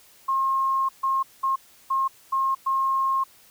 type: tone bursts at uneven times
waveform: sine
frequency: 1072 Hz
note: C6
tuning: 42 cents sharp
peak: -20 dBFS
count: 6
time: 0.28-0.89 / 1.03-1.23 / 1.43-1.56 / 1.9-2.08 / 2.32-2.55 / 2.66-3.24 s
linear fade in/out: 10 ms
effects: white hiss -54 dBFS RMS until 3.5 s